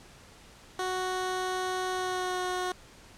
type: tone with pitch glide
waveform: 15% pulse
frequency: 370 to 364.9 Hz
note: F#4 to F#4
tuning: 0 to -24 cents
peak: -23 dBFS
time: 0.79-2.72 s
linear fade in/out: 2 ms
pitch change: -24 cents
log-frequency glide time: 1.92-2.41 s
effects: pink hiss -53 dBFS RMS until 3.17 s + low-pass 9000 Hz 12 dB/octave